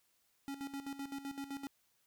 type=tone with tremolo; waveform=square; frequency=277.2 Hz; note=C#4; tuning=in tune; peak=-40 dBFS; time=0.48-1.67 s; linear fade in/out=0 ms; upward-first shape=square; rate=7.8 Hz; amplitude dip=70%; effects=white hiss -75 dBFS RMS until 2.06 s